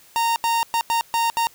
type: tone bursts at uneven times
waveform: 45% pulse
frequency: 924 Hz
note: A#5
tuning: 16 cents flat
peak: -18 dBFS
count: 6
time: 0.16-0.36 / 0.44-0.63 / 0.74-0.81 / 0.9-1.01 / 1.14-1.3 / 1.37-1.47 s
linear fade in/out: 0 ms
effects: white hiss -51 dBFS RMS until 1.54 s